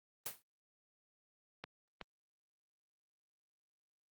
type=noise with exponential decay; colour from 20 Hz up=white; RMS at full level=-37 dBFS; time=0.26-0.42 s; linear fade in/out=0 ms; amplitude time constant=34 ms
type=clicks; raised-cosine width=0.3 ms; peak=-27 / -28 dBFS; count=2; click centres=1.64 / 2.013 s
effects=high-pass 100 Hz 12 dB/octave + Opus 32 kbps